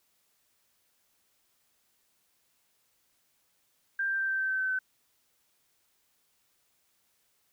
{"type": "tone with pitch steps", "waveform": "sine", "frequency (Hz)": [1586, 1576.9, 1567.8, 1558.8, 1549.8, 1540.8, 1532, 1523.2], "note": ["G6", "G6", "G6", "G6", "G6", "G6", "G6", "F#6"], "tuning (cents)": [20, 10, 0, -10, -20, -30, -40, 50], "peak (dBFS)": -27, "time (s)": [3.99, 4.79], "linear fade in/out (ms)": 5, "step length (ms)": 100, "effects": ["white hiss -72 dBFS RMS until 7.52 s"]}